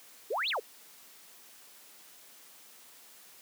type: exponential two-way sweep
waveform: sine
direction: up then down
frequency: 369.7 to 4472 to 369.7 Hz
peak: -29 dBFS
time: 0.3-0.6 s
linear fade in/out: 10 ms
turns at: 0.49 s
effects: white hiss -55 dBFS RMS until 3.41 s + high-pass 200 Hz 12 dB/octave